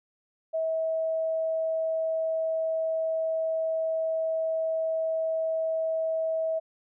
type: tone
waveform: sine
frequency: 645 Hz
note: E5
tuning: 38 cents flat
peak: -25 dBFS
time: 0.53-6.6 s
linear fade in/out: 20 ms
effects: none